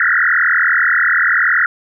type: tone with frequency modulation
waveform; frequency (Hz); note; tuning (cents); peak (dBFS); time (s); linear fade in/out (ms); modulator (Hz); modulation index
sine; 1661.2; G#6; 0; -10; 0-1.66; 2; 40.8; 7.3
effects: none